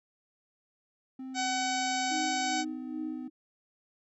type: tone with pitch glide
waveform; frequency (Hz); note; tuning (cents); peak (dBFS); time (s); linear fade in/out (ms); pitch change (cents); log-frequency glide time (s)
triangle; 261.6 to 254.6; C4 to C4; 0 to -47; -36; 1.19-3.28; 5; -47; 2.43-2.54
type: harmonic tone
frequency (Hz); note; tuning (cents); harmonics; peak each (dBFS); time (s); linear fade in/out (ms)
754; F#5; +32; 1 / 2 / 3 / 4 / 5 / 6 / 7 / 8 / 9 / 10; -31 / -38 / -38 / -42 / -41 / -41 / -43 / -41 / -46 / -42; 1.34-2.65; 50
type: tone with tremolo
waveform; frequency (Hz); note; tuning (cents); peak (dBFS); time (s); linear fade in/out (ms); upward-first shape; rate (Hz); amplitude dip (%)
sine; 311.1; D#4; 0; -33; 2.1-3.3; 20; sine; 2.4; 65
effects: none